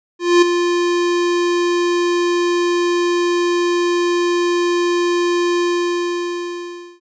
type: tone with ADSR envelope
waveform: square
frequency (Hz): 349.2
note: F4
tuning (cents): 0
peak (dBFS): -7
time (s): 0.19-7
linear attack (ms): 230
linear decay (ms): 9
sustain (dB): -8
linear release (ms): 1400
effects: resampled to 16000 Hz